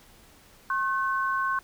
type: tone pair together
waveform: sine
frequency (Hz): 1078.5 / 1520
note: C#6 / F#6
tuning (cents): -48 / +46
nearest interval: tritone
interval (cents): 594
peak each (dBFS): -26 / -28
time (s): 0.7-1.59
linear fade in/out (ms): 2
effects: pink hiss -55 dBFS RMS until 1.63 s